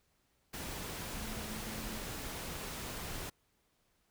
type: tone in noise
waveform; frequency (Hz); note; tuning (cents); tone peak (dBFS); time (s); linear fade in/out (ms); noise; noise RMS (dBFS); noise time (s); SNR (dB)
sine; 216.5; A3; -28; -46; 1.16-1.98; 10; pink; -42; 0.53-3.3; -7
effects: pink hiss -75 dBFS RMS until 4.1 s